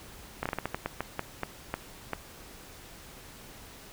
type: slowing click train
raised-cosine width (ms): 0.5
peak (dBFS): -15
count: 13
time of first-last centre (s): 0.43-2.133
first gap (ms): 26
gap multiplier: 1.28
effects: pink hiss -49 dBFS RMS until 3.92 s